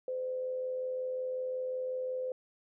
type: tone with amplitude modulation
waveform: sine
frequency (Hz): 511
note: C5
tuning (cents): -41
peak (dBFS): -31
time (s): 0.08-2.32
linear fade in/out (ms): 2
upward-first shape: sine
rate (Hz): 85.5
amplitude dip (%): 35
effects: none